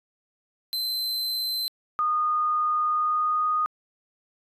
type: tone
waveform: 45% pulse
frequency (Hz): 4079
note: C8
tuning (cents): -45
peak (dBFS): -25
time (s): 0.73-1.68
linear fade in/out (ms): 0
type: tone with pitch glide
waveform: sine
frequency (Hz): 1228 to 1238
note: D#6 to D#6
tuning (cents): -23 to -9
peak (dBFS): -21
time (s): 1.99-3.66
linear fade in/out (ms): 0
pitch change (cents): +14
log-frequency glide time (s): 2.87-3.49
effects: resampled to 32000 Hz